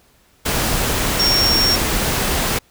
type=tone in noise; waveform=sine; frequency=5530 Hz; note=F8; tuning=18 cents flat; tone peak=-14 dBFS; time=1.19-1.76 s; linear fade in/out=10 ms; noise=pink; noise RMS=-19 dBFS; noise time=0.45-2.59 s; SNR=+2 dB; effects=pink hiss -55 dBFS RMS until 2.7 s